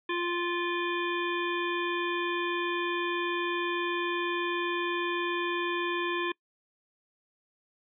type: harmonic tone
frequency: 348.3 Hz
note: F4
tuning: 5 cents flat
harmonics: 1 / 3 / 5 / 7 / 9 / 10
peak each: -31 / -34 / -35 / -37 / -42 / -42 dBFS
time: 0.09-6.32 s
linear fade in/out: 5 ms
effects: noise-tail reverb RT60 0.1 s tail -25 dB re dry